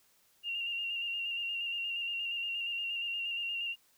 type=tone with vibrato; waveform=sine; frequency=2785 Hz; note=F7; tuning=5 cents flat; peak=-33 dBFS; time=0.43-3.76 s; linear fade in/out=50 ms; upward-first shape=square; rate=8.5 Hz; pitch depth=25 cents each way; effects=white hiss -68 dBFS RMS until 3.97 s